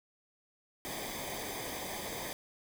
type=noise with comb filter; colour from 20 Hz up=pink; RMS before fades=-40 dBFS; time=0.85-2.33 s; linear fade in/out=0 ms; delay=0.72 ms; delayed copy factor=-0.75; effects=none